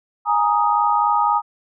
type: chord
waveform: sine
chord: Ab suspended second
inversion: none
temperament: just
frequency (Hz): 830.6 / 934.4 / 1245.9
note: Ab5 / Bb5 / Eb6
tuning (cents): 0 / +4 / +2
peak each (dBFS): -19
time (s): 0.25-1.42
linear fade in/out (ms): 50
effects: none